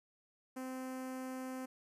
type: tone with notch filter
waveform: sawtooth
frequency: 258.9 Hz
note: C4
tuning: 18 cents flat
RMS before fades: -43 dBFS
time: 0.56-1.66 s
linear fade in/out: 10 ms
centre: 3700 Hz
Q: 0.82
effects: resampled to 32000 Hz + 13-bit